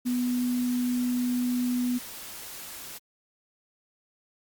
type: tone in noise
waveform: sine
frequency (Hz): 246.9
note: B3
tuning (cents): 0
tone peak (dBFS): -24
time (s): 0.05-1.99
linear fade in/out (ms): 20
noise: white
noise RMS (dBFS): -41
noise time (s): 0.05-2.99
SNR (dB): +14
effects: Opus 48 kbps